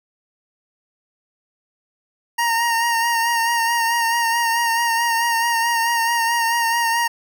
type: tone with vibrato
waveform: 25% pulse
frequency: 929 Hz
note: A#5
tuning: 6 cents flat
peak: -13 dBFS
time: 2.38-7.08 s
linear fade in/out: 10 ms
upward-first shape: sine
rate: 4.6 Hz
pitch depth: 31 cents each way
effects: none